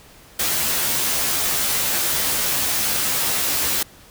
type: noise with comb filter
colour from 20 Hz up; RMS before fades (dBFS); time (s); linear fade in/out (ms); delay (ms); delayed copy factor
white; -21; 0.39-3.83; 5; 14; +0.95
effects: pink hiss -47 dBFS RMS until 4.1 s